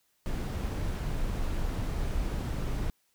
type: noise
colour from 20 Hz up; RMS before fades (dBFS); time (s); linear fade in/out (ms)
brown; -31; 0.26-2.9; 0
effects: white hiss -72 dBFS RMS until 3.14 s